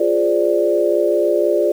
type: chord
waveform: sine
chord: D half-diminished seventh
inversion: first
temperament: equal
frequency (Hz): 349.2 / 415.3 / 523.3 / 587.3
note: F4 / Ab4 / C5 / D5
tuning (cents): 0 / 0 / 0 / 0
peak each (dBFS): -18 / -19 / -22 / -17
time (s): 0-1.72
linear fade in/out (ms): 5
effects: 7-bit